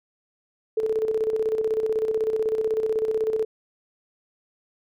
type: tone with tremolo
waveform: sine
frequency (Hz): 439.1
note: A4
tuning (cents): -4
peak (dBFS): -19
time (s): 0.77-3.45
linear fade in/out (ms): 5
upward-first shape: square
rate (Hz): 16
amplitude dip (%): 55
effects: none